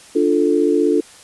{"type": "chord", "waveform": "sine", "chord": "D minor", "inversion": "none", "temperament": "equal", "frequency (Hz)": [293.7, 349.2, 440], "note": ["D4", "F4", "A4"], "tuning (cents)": [0, 0, 0], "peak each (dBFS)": -17, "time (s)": [0.15, 1.01], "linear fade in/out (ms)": 10, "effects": ["white hiss -43 dBFS RMS until 1.23 s", "resampled to 24000 Hz"]}